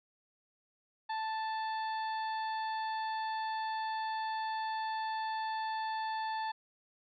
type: harmonic tone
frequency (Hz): 880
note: A5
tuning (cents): 0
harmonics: 1 / 2 / 3 / 4 / 5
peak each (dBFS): -34 / -43 / -53 / -51 / -50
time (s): 1.09-6.52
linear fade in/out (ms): 10
effects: none